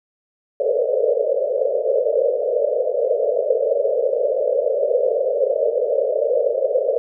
white band-pass noise, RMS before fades -19 dBFS, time 0.6-6.98 s, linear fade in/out 0 ms, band 440 to 610 Hz, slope 96 dB/octave, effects none

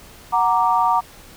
sine chord, Gb augmented, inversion none, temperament equal, 740 / 932.3 / 1174.7 Hz, Gb5 / Bb5 / D6, 0 / 0 / 0 cents, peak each -20 / -17 / -20 dBFS, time 0.32-1.01 s, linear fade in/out 20 ms, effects pink hiss -44 dBFS RMS until 1.36 s

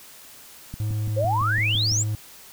click train, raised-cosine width 5 ms, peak -21 dBFS, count 8, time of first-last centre 0.74-1.92 s, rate 5.93 Hz
triangle tone, 107 Hz, A2, 48 cents flat, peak -21 dBFS, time 0.8-2.15 s, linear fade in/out 0 ms
sine exponential sweep, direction up, 502 to 7920 Hz, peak -21 dBFS, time 1.16-2.04 s, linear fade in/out 20 ms
effects white hiss -46 dBFS RMS until 2.52 s

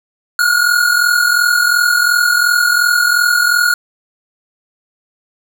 square tone pair together, 1404.2 / 1447 Hz, F6 / F#6, +9 / -39 cents, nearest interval minor second, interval 52 cents, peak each -16 / -12 dBFS, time 0.39-3.74 s, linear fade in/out 2 ms, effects none

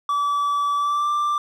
triangle tone with pitch glide, 1152 to 1180.3 Hz, D6 to D6, -34 to +8 cents, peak -17 dBFS, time 0.09-1.38 s, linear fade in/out 2 ms, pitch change +42 cents, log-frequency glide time 0.76-1.1 s, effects none

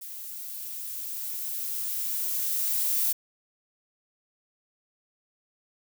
violet noise with level ramp, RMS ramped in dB -40 to -25 dBFS, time 0.01-3.13 s, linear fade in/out 10 ms, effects none

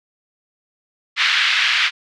pink band-pass noise, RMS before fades -17 dBFS, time 1.16-1.91 s, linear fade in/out 50 ms, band 1600 to 3900 Hz, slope 24 dB/octave, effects none

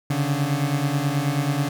30% pulse beating tone pair, 138 / 147.3 Hz, C#3 / D3, -7 / +6 cents, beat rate 9.3 Hz, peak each -21 dBFS, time 0.1-1.69 s, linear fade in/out 5 ms, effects none

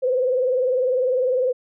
sine tone with vibrato, 509 Hz, C5, 48 cents flat, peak -17 dBFS, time 0.02-1.53 s, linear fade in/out 20 ms, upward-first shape sine, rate 20 Hz, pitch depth 75 cents each way, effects none

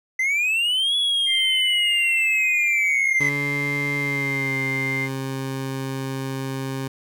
triangle linear two-way sweep, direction up then down, 2025 to 3396 to 2025 Hz, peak -17 dBFS, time 0.19-3.29 s, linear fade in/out 5 ms, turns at 0.96 s
sine tone, 2095 Hz, C7, 2 cents sharp, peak -23 dBFS, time 1.26-5.09 s, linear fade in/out 50 ms
20% pulse tone with pitch glide, 142.7 to 133.92 Hz, D3 to C3, -49 to +41 cents, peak -21 dBFS, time 3.2-6.88 s, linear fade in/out 5 ms, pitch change -110 cents, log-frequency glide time 3.97-4.58 s
effects none

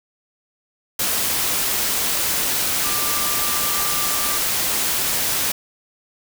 sine tone in noise, 1184 Hz, D6, 14 cents sharp, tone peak -29 dBFS, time 2.84-4.38 s, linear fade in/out 5 ms, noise white, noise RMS -21 dBFS, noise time 0.99-5.52 s, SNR -11 dB, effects none

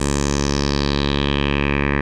10% pulse tone with low-pass filter sweep, 70.8 Hz, C#2, 37 cents sharp, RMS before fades -19 dBFS, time 0-2.01 s, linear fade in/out 5 ms, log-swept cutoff 8200 to 2000 Hz, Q 4, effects none

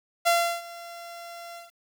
sawtooth tone with ADSR envelope, 685 Hz, F5, 34 cents flat, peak -14 dBFS, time 0.25-1.72 s, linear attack 23 ms, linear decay 340 ms, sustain -21 dB, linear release 160 ms, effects 9-bit

